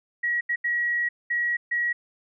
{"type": "tone bursts at uneven times", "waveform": "sine", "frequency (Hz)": 1912, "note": "A#6", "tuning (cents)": 43, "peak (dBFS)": -22, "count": 5, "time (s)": [[0.23, 0.41], [0.49, 0.56], [0.64, 1.09], [1.3, 1.57], [1.71, 1.93]], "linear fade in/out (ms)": 10, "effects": []}